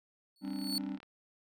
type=tone with exponential growth; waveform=40% pulse; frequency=4435 Hz; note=C#8; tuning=in tune; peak=-29 dBFS; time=0.36-0.78 s; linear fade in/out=1 ms; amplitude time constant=90 ms
type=chord; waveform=triangle; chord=G suspended fourth; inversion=none; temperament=equal with one note detuned; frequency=196 / 265.9 / 293.7 Hz; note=G3 / C4 / D4; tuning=0 / +28 / 0 cents; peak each=-38 dBFS; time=0.41-0.99 s; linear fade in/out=50 ms
type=click train; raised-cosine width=0.3 ms; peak=-37 dBFS; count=22; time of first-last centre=0.45-1.03 s; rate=36.2 Hz
effects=none